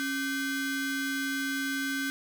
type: ring-modulated tone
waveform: 45% pulse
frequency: 906 Hz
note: A#5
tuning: 50 cents flat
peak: -26 dBFS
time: 0-2.1 s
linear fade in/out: 0 ms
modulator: 632 Hz
effects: none